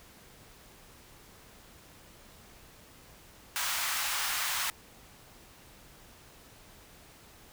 pink high-pass noise, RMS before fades -32 dBFS, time 3.56-4.7 s, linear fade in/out 0 ms, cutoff 970 Hz, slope 24 dB/octave, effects pink hiss -55 dBFS RMS until 7.52 s

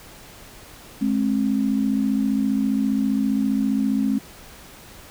sine tone pair together, 211.5 / 266.5 Hz, G#3 / C4, +32 / +32 cents, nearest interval major third, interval 400 cents, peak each -21 dBFS, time 1.01-4.19 s, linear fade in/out 10 ms, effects pink hiss -44 dBFS RMS until 5.1 s

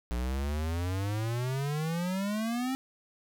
square exponential sweep, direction up, 58.27 to 267.1 Hz, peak -30 dBFS, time 0.11-2.75 s, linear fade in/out 0 ms, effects none

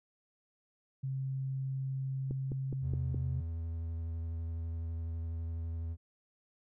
sine tone with pitch glide, 133.6 to 130.85 Hz, C3 to C3, +36 to 0 cents, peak -33 dBFS, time 1.03-3.41 s, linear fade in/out 10 ms, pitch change -36 cents, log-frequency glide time 2.78-2.93 s
click train, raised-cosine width 3 ms, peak -26 dBFS, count 5, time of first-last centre 2.31-3.145 s, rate 4.79 Hz
triangle tone with vibrato, 82.41 Hz, E2, in tune, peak -33 dBFS, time 2.81-5.97 s, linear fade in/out 50 ms, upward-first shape square, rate 12 Hz, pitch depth 13 cents each way
effects none

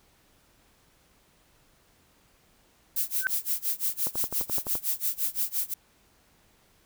violet noise with tremolo, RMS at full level -26 dBFS, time 2.96-5.74 s, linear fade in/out 5 ms, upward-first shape sine, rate 5.8 Hz, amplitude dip 95%
sine tone with exponential growth, 1532 Hz, G6, 40 cents flat, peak -18 dBFS, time 3.18-3.27 s, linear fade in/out 0 ms, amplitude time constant 18 ms
click train, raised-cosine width 1 ms, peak -21 dBFS, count 9, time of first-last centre 4.07-4.754 s, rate 11.7 Hz
effects pink hiss -63 dBFS RMS until 6.85 s

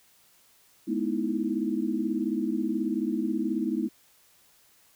sine chord, E major seventh, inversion first, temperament equal with one note detuned, 212.5 / 246.9 / 311.1 / 329.6 Hz, G#3 / B3 / D#4 / E4, +40 / 0 / 0 / 0 cents, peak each -31 dBFS, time 0.87-3.89 s, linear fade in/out 20 ms, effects white hiss -61 dBFS RMS until 4.95 s

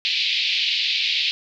white band-pass noise, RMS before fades -22 dBFS, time 0.05-1.31 s, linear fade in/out 0 ms, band 2300 to 4400 Hz, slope 48 dB/octave, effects none

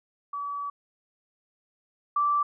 sine tone pair in turn, 1144 / 1166.7 Hz, D6 / D6, -46 / -12 cents, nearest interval unison, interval 34 cents, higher second, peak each -30 / -21 dBFS, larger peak second, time 0.33-0.7 / 2.16-2.43 s, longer first, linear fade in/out 5 ms, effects none

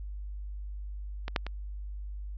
clicks, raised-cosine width 0.3 ms, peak -19 / -10 / -21 dBFS, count 3, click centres 1.281 / 1.362 / 1.466 s, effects added 50 Hz sine -36 dBFS peak until 2.37 s + resampled to 16000 Hz

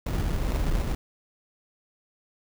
brown noise with sample-and-hold, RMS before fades -26 dBFS, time 0.06-0.95 s, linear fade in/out 5 ms, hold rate 1575 Hz, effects none

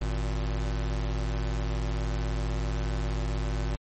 square tone pair together, 52.29 / 116.54 Hz, G#1 / A#2, +13 / 0 cents, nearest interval octave + major second, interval 1387 cents, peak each -28 / -36 dBFS, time 0.01-3.76 s, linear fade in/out 5 ms, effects MP3 32 kbps

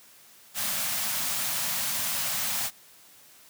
white band-stop noise, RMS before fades -29 dBFS, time 0.54-2.71 s, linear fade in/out 50 ms, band 260 to 560 Hz, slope 48 dB/octave, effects white hiss -54 dBFS RMS until 3.49 s + high-pass 100 Hz 12 dB/octave

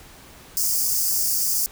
white high-pass noise, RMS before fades -22 dBFS, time 0.57-1.66 s, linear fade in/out 0 ms, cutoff 4700 Hz, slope 96 dB/octave, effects pink hiss -46 dBFS RMS until 1.71 s

